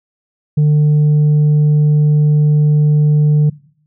sine tone, 150 Hz, D3, 37 cents sharp, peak -5 dBFS, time 0.57-3.5 s, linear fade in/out 10 ms, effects noise-tail reverb RT60 0.6 s tail -22 dB re dry + tanh soft clip ceiling -7 dBFS

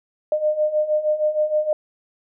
sine beating tone pair, 605 / 611.4 Hz, D#5 / D#5, -49 / -30 cents, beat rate 6.4 Hz, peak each -23 / -19 dBFS, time 0.32-1.73 s, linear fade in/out 2 ms, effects none

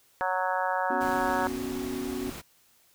harmonic tone, 185 Hz, F#3, in tune, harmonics 3 / 4 / 5 / 6 / 7 / 8 / 9, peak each -33 / -31 / -30 / -36 / -36 / -36 / -35 dBFS, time 0.21-1.47 s, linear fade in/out 0 ms
triangle chord, B suspended second, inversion none, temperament just, 246.9 / 277.8 / 370.4 Hz, B3 / C#4 / F#4, 0 / +4 / +2 cents, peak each -33 dBFS, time 0.9-2.3 s, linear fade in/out 5 ms
pink noise, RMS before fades -41 dBFS, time 1-2.42 s, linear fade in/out 20 ms
effects white hiss -63 dBFS RMS until 2.94 s

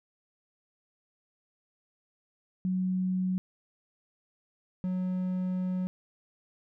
sine / triangle tone pair in turn, 185.1 / 183.82 Hz, F#3 / F#3, +1 / -11 cents, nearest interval unison, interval 12 cents, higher first, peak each -26 dBFS, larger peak neither, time 2.65-3.38 / 4.84-5.87 s, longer second, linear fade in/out 0 ms, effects none

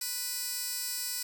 15% pulse tone with high-pass filter, 493.9 Hz, B4, in tune, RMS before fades -35 dBFS, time 0.01-1.23 s, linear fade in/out 5 ms, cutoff 6100 Hz, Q 0.76, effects none

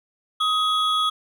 triangle tone pair together, 1258 / 3358 Hz, D#6 / G#7, +19 / +18 cents, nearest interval octave + perfect fourth, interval 1699 cents, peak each -19 / -21 dBFS, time 0.4-1.1 s, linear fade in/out 10 ms, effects none

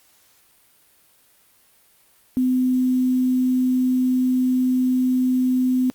sine tone with quantisation, 254.6 Hz, C4, 47 cents flat, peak -16 dBFS, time 2.37-5.9 s, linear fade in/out 0 ms, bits 7, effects white hiss -57 dBFS RMS until 5.94 s + Opus 48 kbps

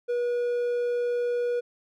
triangle tone, 483.4 Hz, B4, 37 cents flat, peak -22 dBFS, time 0.08-1.61 s, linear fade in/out 20 ms, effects none

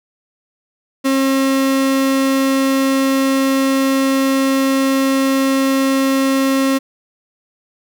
35% pulse tone, 269.1 Hz, C4, 49 cents sharp, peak -11 dBFS, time 1.04-6.79 s, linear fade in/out 20 ms, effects none

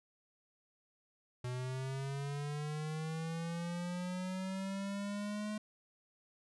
square linear sweep, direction up, 123.47 to 213.2 Hz, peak -38 dBFS, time 1.44-5.58 s, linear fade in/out 5 ms, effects resampled to 24000 Hz

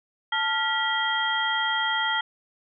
sine tone cluster, 880 / 1393 / 1940 / 3221 Hz, A5 / F6 / B6 / G7, 0 / -5 / -31 / +46 cents, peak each -28 dBFS, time 0.32-2.21 s, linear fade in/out 5 ms, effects none

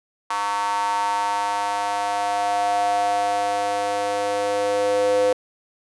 square tone with high-pass filter sweep, 101.7 Hz, G#2, 36 cents flat, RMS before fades -22 dBFS, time 0.3-5.33 s, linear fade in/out 5 ms, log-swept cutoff 1000 to 510 Hz, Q 6.5, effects resampled to 24000 Hz

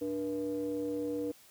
triangle ring-modulated tone, 92.5 Hz, F#2, in tune, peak -27 dBFS, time 0.01-1.32 s, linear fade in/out 10 ms, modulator 388 Hz, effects white hiss -59 dBFS RMS until 1.5 s

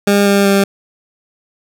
20% pulse tone with pitch steps, 201.9 / 199.81 / 197.74 Hz, G#3 / G3 / G3, -49 / +33 / +15 cents, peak -4 dBFS, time 0.07-0.64 s, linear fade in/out 5 ms, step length 190 ms, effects none

